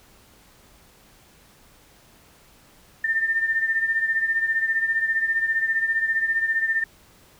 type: beating tone pair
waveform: sine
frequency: 1799 / 1814 Hz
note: A6 / A#6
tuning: +38 / -48 cents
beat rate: 15 Hz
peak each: -21 / -27 dBFS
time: 3.04-6.84 s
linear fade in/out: 5 ms
effects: pink hiss -54 dBFS RMS until 7.39 s